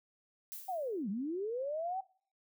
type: noise with exponential decay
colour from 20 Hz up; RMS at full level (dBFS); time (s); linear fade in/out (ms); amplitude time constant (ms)
violet; -42; 0.52-1.03; 0; 110
type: linear two-way sweep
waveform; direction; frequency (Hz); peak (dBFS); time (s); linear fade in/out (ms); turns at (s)
sine; down then up; 784 to 184 to 784; -34; 0.68-2.01; 10; 1.09
effects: noise-tail reverb RT60 0.5 s tail -22 dB re dry